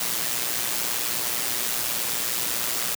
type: noise with amplitude modulation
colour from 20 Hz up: white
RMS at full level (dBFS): -24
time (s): 0-2.95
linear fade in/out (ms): 5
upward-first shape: sine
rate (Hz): 119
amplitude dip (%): 55
effects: high-pass 100 Hz 12 dB/octave